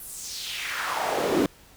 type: noise with high-pass filter sweep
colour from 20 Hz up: brown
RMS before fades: -28 dBFS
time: 0-1.46 s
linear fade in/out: 2 ms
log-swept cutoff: 12000 to 260 Hz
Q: 2.5
effects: pink hiss -53 dBFS RMS until 1.76 s